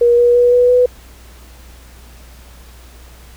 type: tone with pitch steps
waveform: sine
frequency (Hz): 476.9 / 481.6 / 486.4 / 491.2 / 496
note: A#4 / B4 / B4 / B4 / B4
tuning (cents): +39 / -44 / -26 / -9 / +7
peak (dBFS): -7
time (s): 0.01-0.86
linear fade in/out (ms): 5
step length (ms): 170
effects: added 60 Hz sine -38 dBFS peak until 3.36 s + pink hiss -44 dBFS RMS until 3.36 s